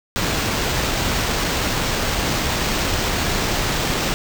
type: noise with sample-and-hold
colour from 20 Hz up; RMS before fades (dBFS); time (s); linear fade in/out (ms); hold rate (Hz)
pink; -21; 0.16-4.14; 0; 11025
effects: none